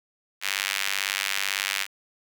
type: tone with high-pass filter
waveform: sawtooth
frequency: 98 Hz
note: G2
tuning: in tune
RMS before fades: -28 dBFS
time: 0.41-1.87 s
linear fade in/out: 50 ms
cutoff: 2200 Hz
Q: 1.5
effects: 8-bit